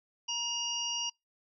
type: harmonic tone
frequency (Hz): 948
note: A#5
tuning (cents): +29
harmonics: 1 / 3 / 5 / 6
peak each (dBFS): -42 / -34 / -43 / -37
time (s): 0.28-1.1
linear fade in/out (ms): 10
effects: noise-tail reverb RT60 0.2 s tail -26 dB re dry